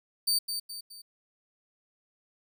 sawtooth tone with echo, 4600 Hz, D8, 37 cents flat, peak -21 dBFS, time 0.27-0.39 s, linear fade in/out 10 ms, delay 210 ms, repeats 3, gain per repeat -7 dB, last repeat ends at 1.02 s, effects none

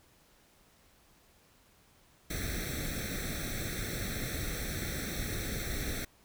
pink noise with comb filter, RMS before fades -36 dBFS, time 2.3-6.05 s, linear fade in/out 5 ms, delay 0.51 ms, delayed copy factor +0.95, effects pink hiss -64 dBFS RMS until 6.24 s

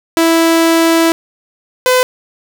sawtooth tone pair in turn, 329.6 / 506.6 Hz, E4 / B4, 0 / +44 cents, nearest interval perfect fifth, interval 744 cents, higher second, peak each -4 dBFS, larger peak neither, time 0.17-1.12 / 1.86-2.03 s, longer first, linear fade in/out 0 ms, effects none

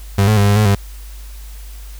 35% pulse tone with pitch steps, 98.9 / 107.6 / 101 / 101.8 / 106.7 / 99.7 Hz, G2 / A2 / G#2 / G#2 / G#2 / G2, +16 / -38 / -48 / -34 / +47 / +30 cents, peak -8 dBFS, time 0.18-0.75 s, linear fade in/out 5 ms, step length 95 ms, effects added 50 Hz sine -30 dBFS peak until 1.99 s + white hiss -43 dBFS RMS until 1.99 s

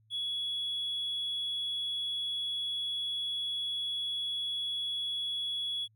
triangle tone, 3370 Hz, G#7, 25 cents sharp, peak -29 dBFS, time 0.1-5.88 s, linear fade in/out 50 ms, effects tanh soft clip ceiling -28 dBFS + added 109 Hz sine -64 dBFS peak until 5.95 s

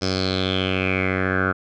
10% pulse tone with low-pass filter sweep, 93.9 Hz, F#2, 26 cents sharp, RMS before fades -22 dBFS, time 0.01-1.53 s, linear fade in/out 20 ms, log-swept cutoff 5300 to 1400 Hz, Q 6.6, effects none

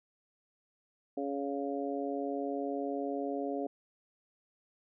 harmonic tone, 140 Hz, C#3, 18 cents sharp, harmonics 2 / 3 / 4 / 5, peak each -36 / -38 / -39 / -40 dBFS, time 1.17-3.67 s, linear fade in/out 5 ms, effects none

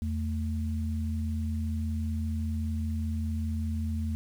sine tone pair together, 82.41 / 222.1 Hz, E2 / A3, 0 / +16 cents, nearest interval octave + perfect fourth, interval 1716 cents, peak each -29 / -34 dBFS, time 0.02-4.15 s, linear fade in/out 0 ms, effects 9-bit

